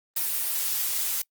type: noise with ADSR envelope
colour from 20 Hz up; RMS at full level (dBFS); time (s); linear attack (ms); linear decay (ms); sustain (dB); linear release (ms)
blue; -24; 0.16-1.22; 8; 29; -3; 5
effects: noise-tail reverb RT60 0.1 s tail -24 dB re dry + Opus 32 kbps